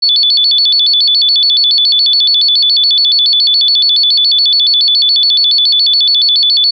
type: tone with vibrato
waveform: sine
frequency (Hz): 3921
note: B7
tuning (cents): -13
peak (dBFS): -6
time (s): 0.02-6.71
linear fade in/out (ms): 10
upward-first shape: square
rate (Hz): 7.1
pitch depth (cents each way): 210
effects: none